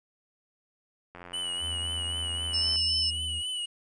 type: click train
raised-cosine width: 0.5 ms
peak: -29 dBFS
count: 143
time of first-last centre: 1.15-2.758 s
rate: 88.3 Hz
type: tone with vibrato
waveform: square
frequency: 2952 Hz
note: F#7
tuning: 5 cents flat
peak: -31 dBFS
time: 1.33-3.66 s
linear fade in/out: 10 ms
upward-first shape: triangle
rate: 3.8 Hz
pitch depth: 51 cents each way
type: tone with pitch glide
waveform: triangle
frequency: 80.3 to 78.38 Hz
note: E2 to D#2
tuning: -45 to +13 cents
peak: -34 dBFS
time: 1.6-3.43 s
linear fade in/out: 50 ms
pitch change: -42 cents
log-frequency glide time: 2.12-3.13 s
type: tone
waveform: sine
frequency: 5274 Hz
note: E8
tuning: in tune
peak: -25 dBFS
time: 2.53-3.11 s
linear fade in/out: 20 ms
effects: resampled to 22050 Hz + 10-bit